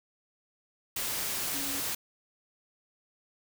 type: tone in noise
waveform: sine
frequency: 278.8 Hz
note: C#4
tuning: 10 cents sharp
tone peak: -40 dBFS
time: 1.54-1.8 s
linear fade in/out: 5 ms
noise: white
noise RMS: -33 dBFS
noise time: 0.96-1.95 s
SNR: -10 dB
effects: none